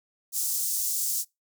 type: high-pass noise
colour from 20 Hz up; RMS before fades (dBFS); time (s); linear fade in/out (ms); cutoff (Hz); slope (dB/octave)
pink; -28; 0.32-1.25; 50; 6200; 24
effects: noise-tail reverb RT60 0.2 s tail -24 dB re dry